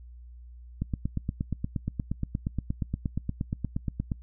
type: click train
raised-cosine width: 5 ms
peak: -16 dBFS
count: 29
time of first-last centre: 0.82-4.118 s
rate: 8.49 Hz
effects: noise-tail reverb RT60 0.1 s tail -24 dB re dry + added 60 Hz sine -44 dBFS peak until 4.22 s